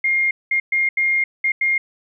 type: tone bursts at uneven times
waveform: sine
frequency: 2126 Hz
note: C7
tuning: 27 cents sharp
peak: -15 dBFS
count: 6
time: 0.04-0.31 / 0.51-0.6 / 0.72-0.89 / 0.97-1.24 / 1.44-1.52 / 1.61-1.78 s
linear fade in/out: 5 ms
effects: none